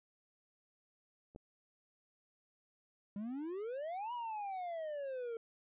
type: clicks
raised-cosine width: 2 ms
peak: -46 / -36 dBFS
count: 2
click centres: 1.349 / 1.361 s
type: exponential two-way sweep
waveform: triangle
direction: up then down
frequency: 196.2 to 986 to 450.1 Hz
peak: -37 dBFS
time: 3.16-5.37 s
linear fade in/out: 2 ms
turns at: 4.13 s
effects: resampled to 8000 Hz